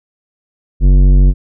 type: tone with tanh clipping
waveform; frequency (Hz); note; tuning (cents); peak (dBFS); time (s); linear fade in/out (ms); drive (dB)
triangle; 46.94; F#1; +26; -6; 0.8-1.34; 50; 17
effects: none